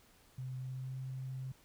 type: tone with pitch glide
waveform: sine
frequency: 128.8 to 131.05 Hz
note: C3 to C3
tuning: -27 to +3 cents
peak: -39 dBFS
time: 0.38-1.52 s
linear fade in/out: 5 ms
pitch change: +30 cents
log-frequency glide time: 0.53-1 s
effects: pink hiss -65 dBFS RMS until 1.64 s